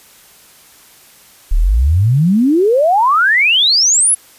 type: exponential sweep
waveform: sine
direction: up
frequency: 32.7 to 11175 Hz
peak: -8 dBFS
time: 1.51-4.15 s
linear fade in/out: 10 ms
effects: white hiss -44 dBFS RMS until 4.38 s + resampled to 32000 Hz